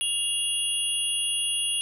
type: tone cluster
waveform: sine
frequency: 2833 / 3328 / 9900 Hz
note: F7 / G#7 / D#9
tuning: +24 / +3 / -10 cents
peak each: -27 / -32 / -28 dBFS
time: 0.01-1.81 s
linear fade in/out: 0 ms
effects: none